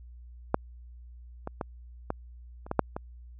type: clicks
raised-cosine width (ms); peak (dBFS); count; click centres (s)
1; -8 / -20 / -17 / -15 / -30 / -15 / -6 / -19; 8; 0.544 / 1.474 / 1.612 / 2.104 / 2.665 / 2.714 / 2.793 / 2.965
effects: added 60 Hz sine -45 dBFS peak until 3.39 s